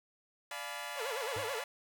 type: chord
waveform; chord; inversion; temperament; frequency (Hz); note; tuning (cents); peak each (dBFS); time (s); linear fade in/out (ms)
15% pulse; D diminished seventh; none; equal with one note detuned; 587.3 / 698.5 / 851 / 987.8; D5 / F5 / Ab5 / Cb6; 0 / 0 / +42 / 0; -39; 0.51-1.64; 2
type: tone with vibrato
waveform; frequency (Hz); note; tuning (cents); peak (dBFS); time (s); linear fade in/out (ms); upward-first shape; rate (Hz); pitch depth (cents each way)
sawtooth; 493.9; B4; 0; -33; 0.95-1.64; 50; sine; 9.3; 230
type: tone with exponential decay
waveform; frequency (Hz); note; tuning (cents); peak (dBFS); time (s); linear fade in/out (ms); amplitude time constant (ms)
square; 103.83; G#2; 0; -40; 1.36-1.58; 5; 46
effects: none